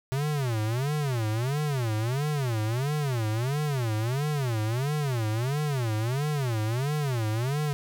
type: tone with vibrato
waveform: square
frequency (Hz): 127.5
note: C3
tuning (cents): -44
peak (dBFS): -26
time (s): 0.12-7.73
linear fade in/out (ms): 0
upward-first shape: sine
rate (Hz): 1.5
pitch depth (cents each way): 300
effects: none